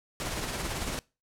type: noise with tremolo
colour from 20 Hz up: pink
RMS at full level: -32 dBFS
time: 0.2-0.99 s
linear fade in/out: 0 ms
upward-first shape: sine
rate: 18 Hz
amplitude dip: 35%
effects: noise-tail reverb RT60 0.3 s tail -24 dB re dry + low-pass 11000 Hz 12 dB/octave